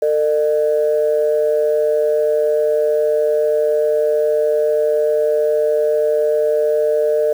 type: tone pair together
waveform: sine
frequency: 451.2 / 604 Hz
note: A4 / D5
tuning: +44 / +48 cents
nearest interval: perfect fourth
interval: 504 cents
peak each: -15 dBFS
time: 0.02-7.33 s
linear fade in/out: 5 ms
effects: tanh soft clip ceiling -6 dBFS + 7-bit